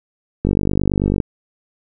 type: click train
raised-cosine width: 3 ms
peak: -4 dBFS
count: 38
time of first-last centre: 0.45-1.202 s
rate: 49.2 Hz
effects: none